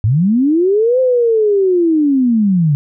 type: linear two-way sweep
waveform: sine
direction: up then down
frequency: 96 to 522 to 139.2 Hz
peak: -9 dBFS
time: 0.04-2.75 s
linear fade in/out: 0 ms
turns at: 1 s
effects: none